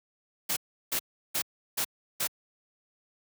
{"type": "noise bursts", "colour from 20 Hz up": "white", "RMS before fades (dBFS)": -29, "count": 5, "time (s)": [0.49, 2.275], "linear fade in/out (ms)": 10, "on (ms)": 77, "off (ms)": 350, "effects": ["high-pass 100 Hz 12 dB/octave"]}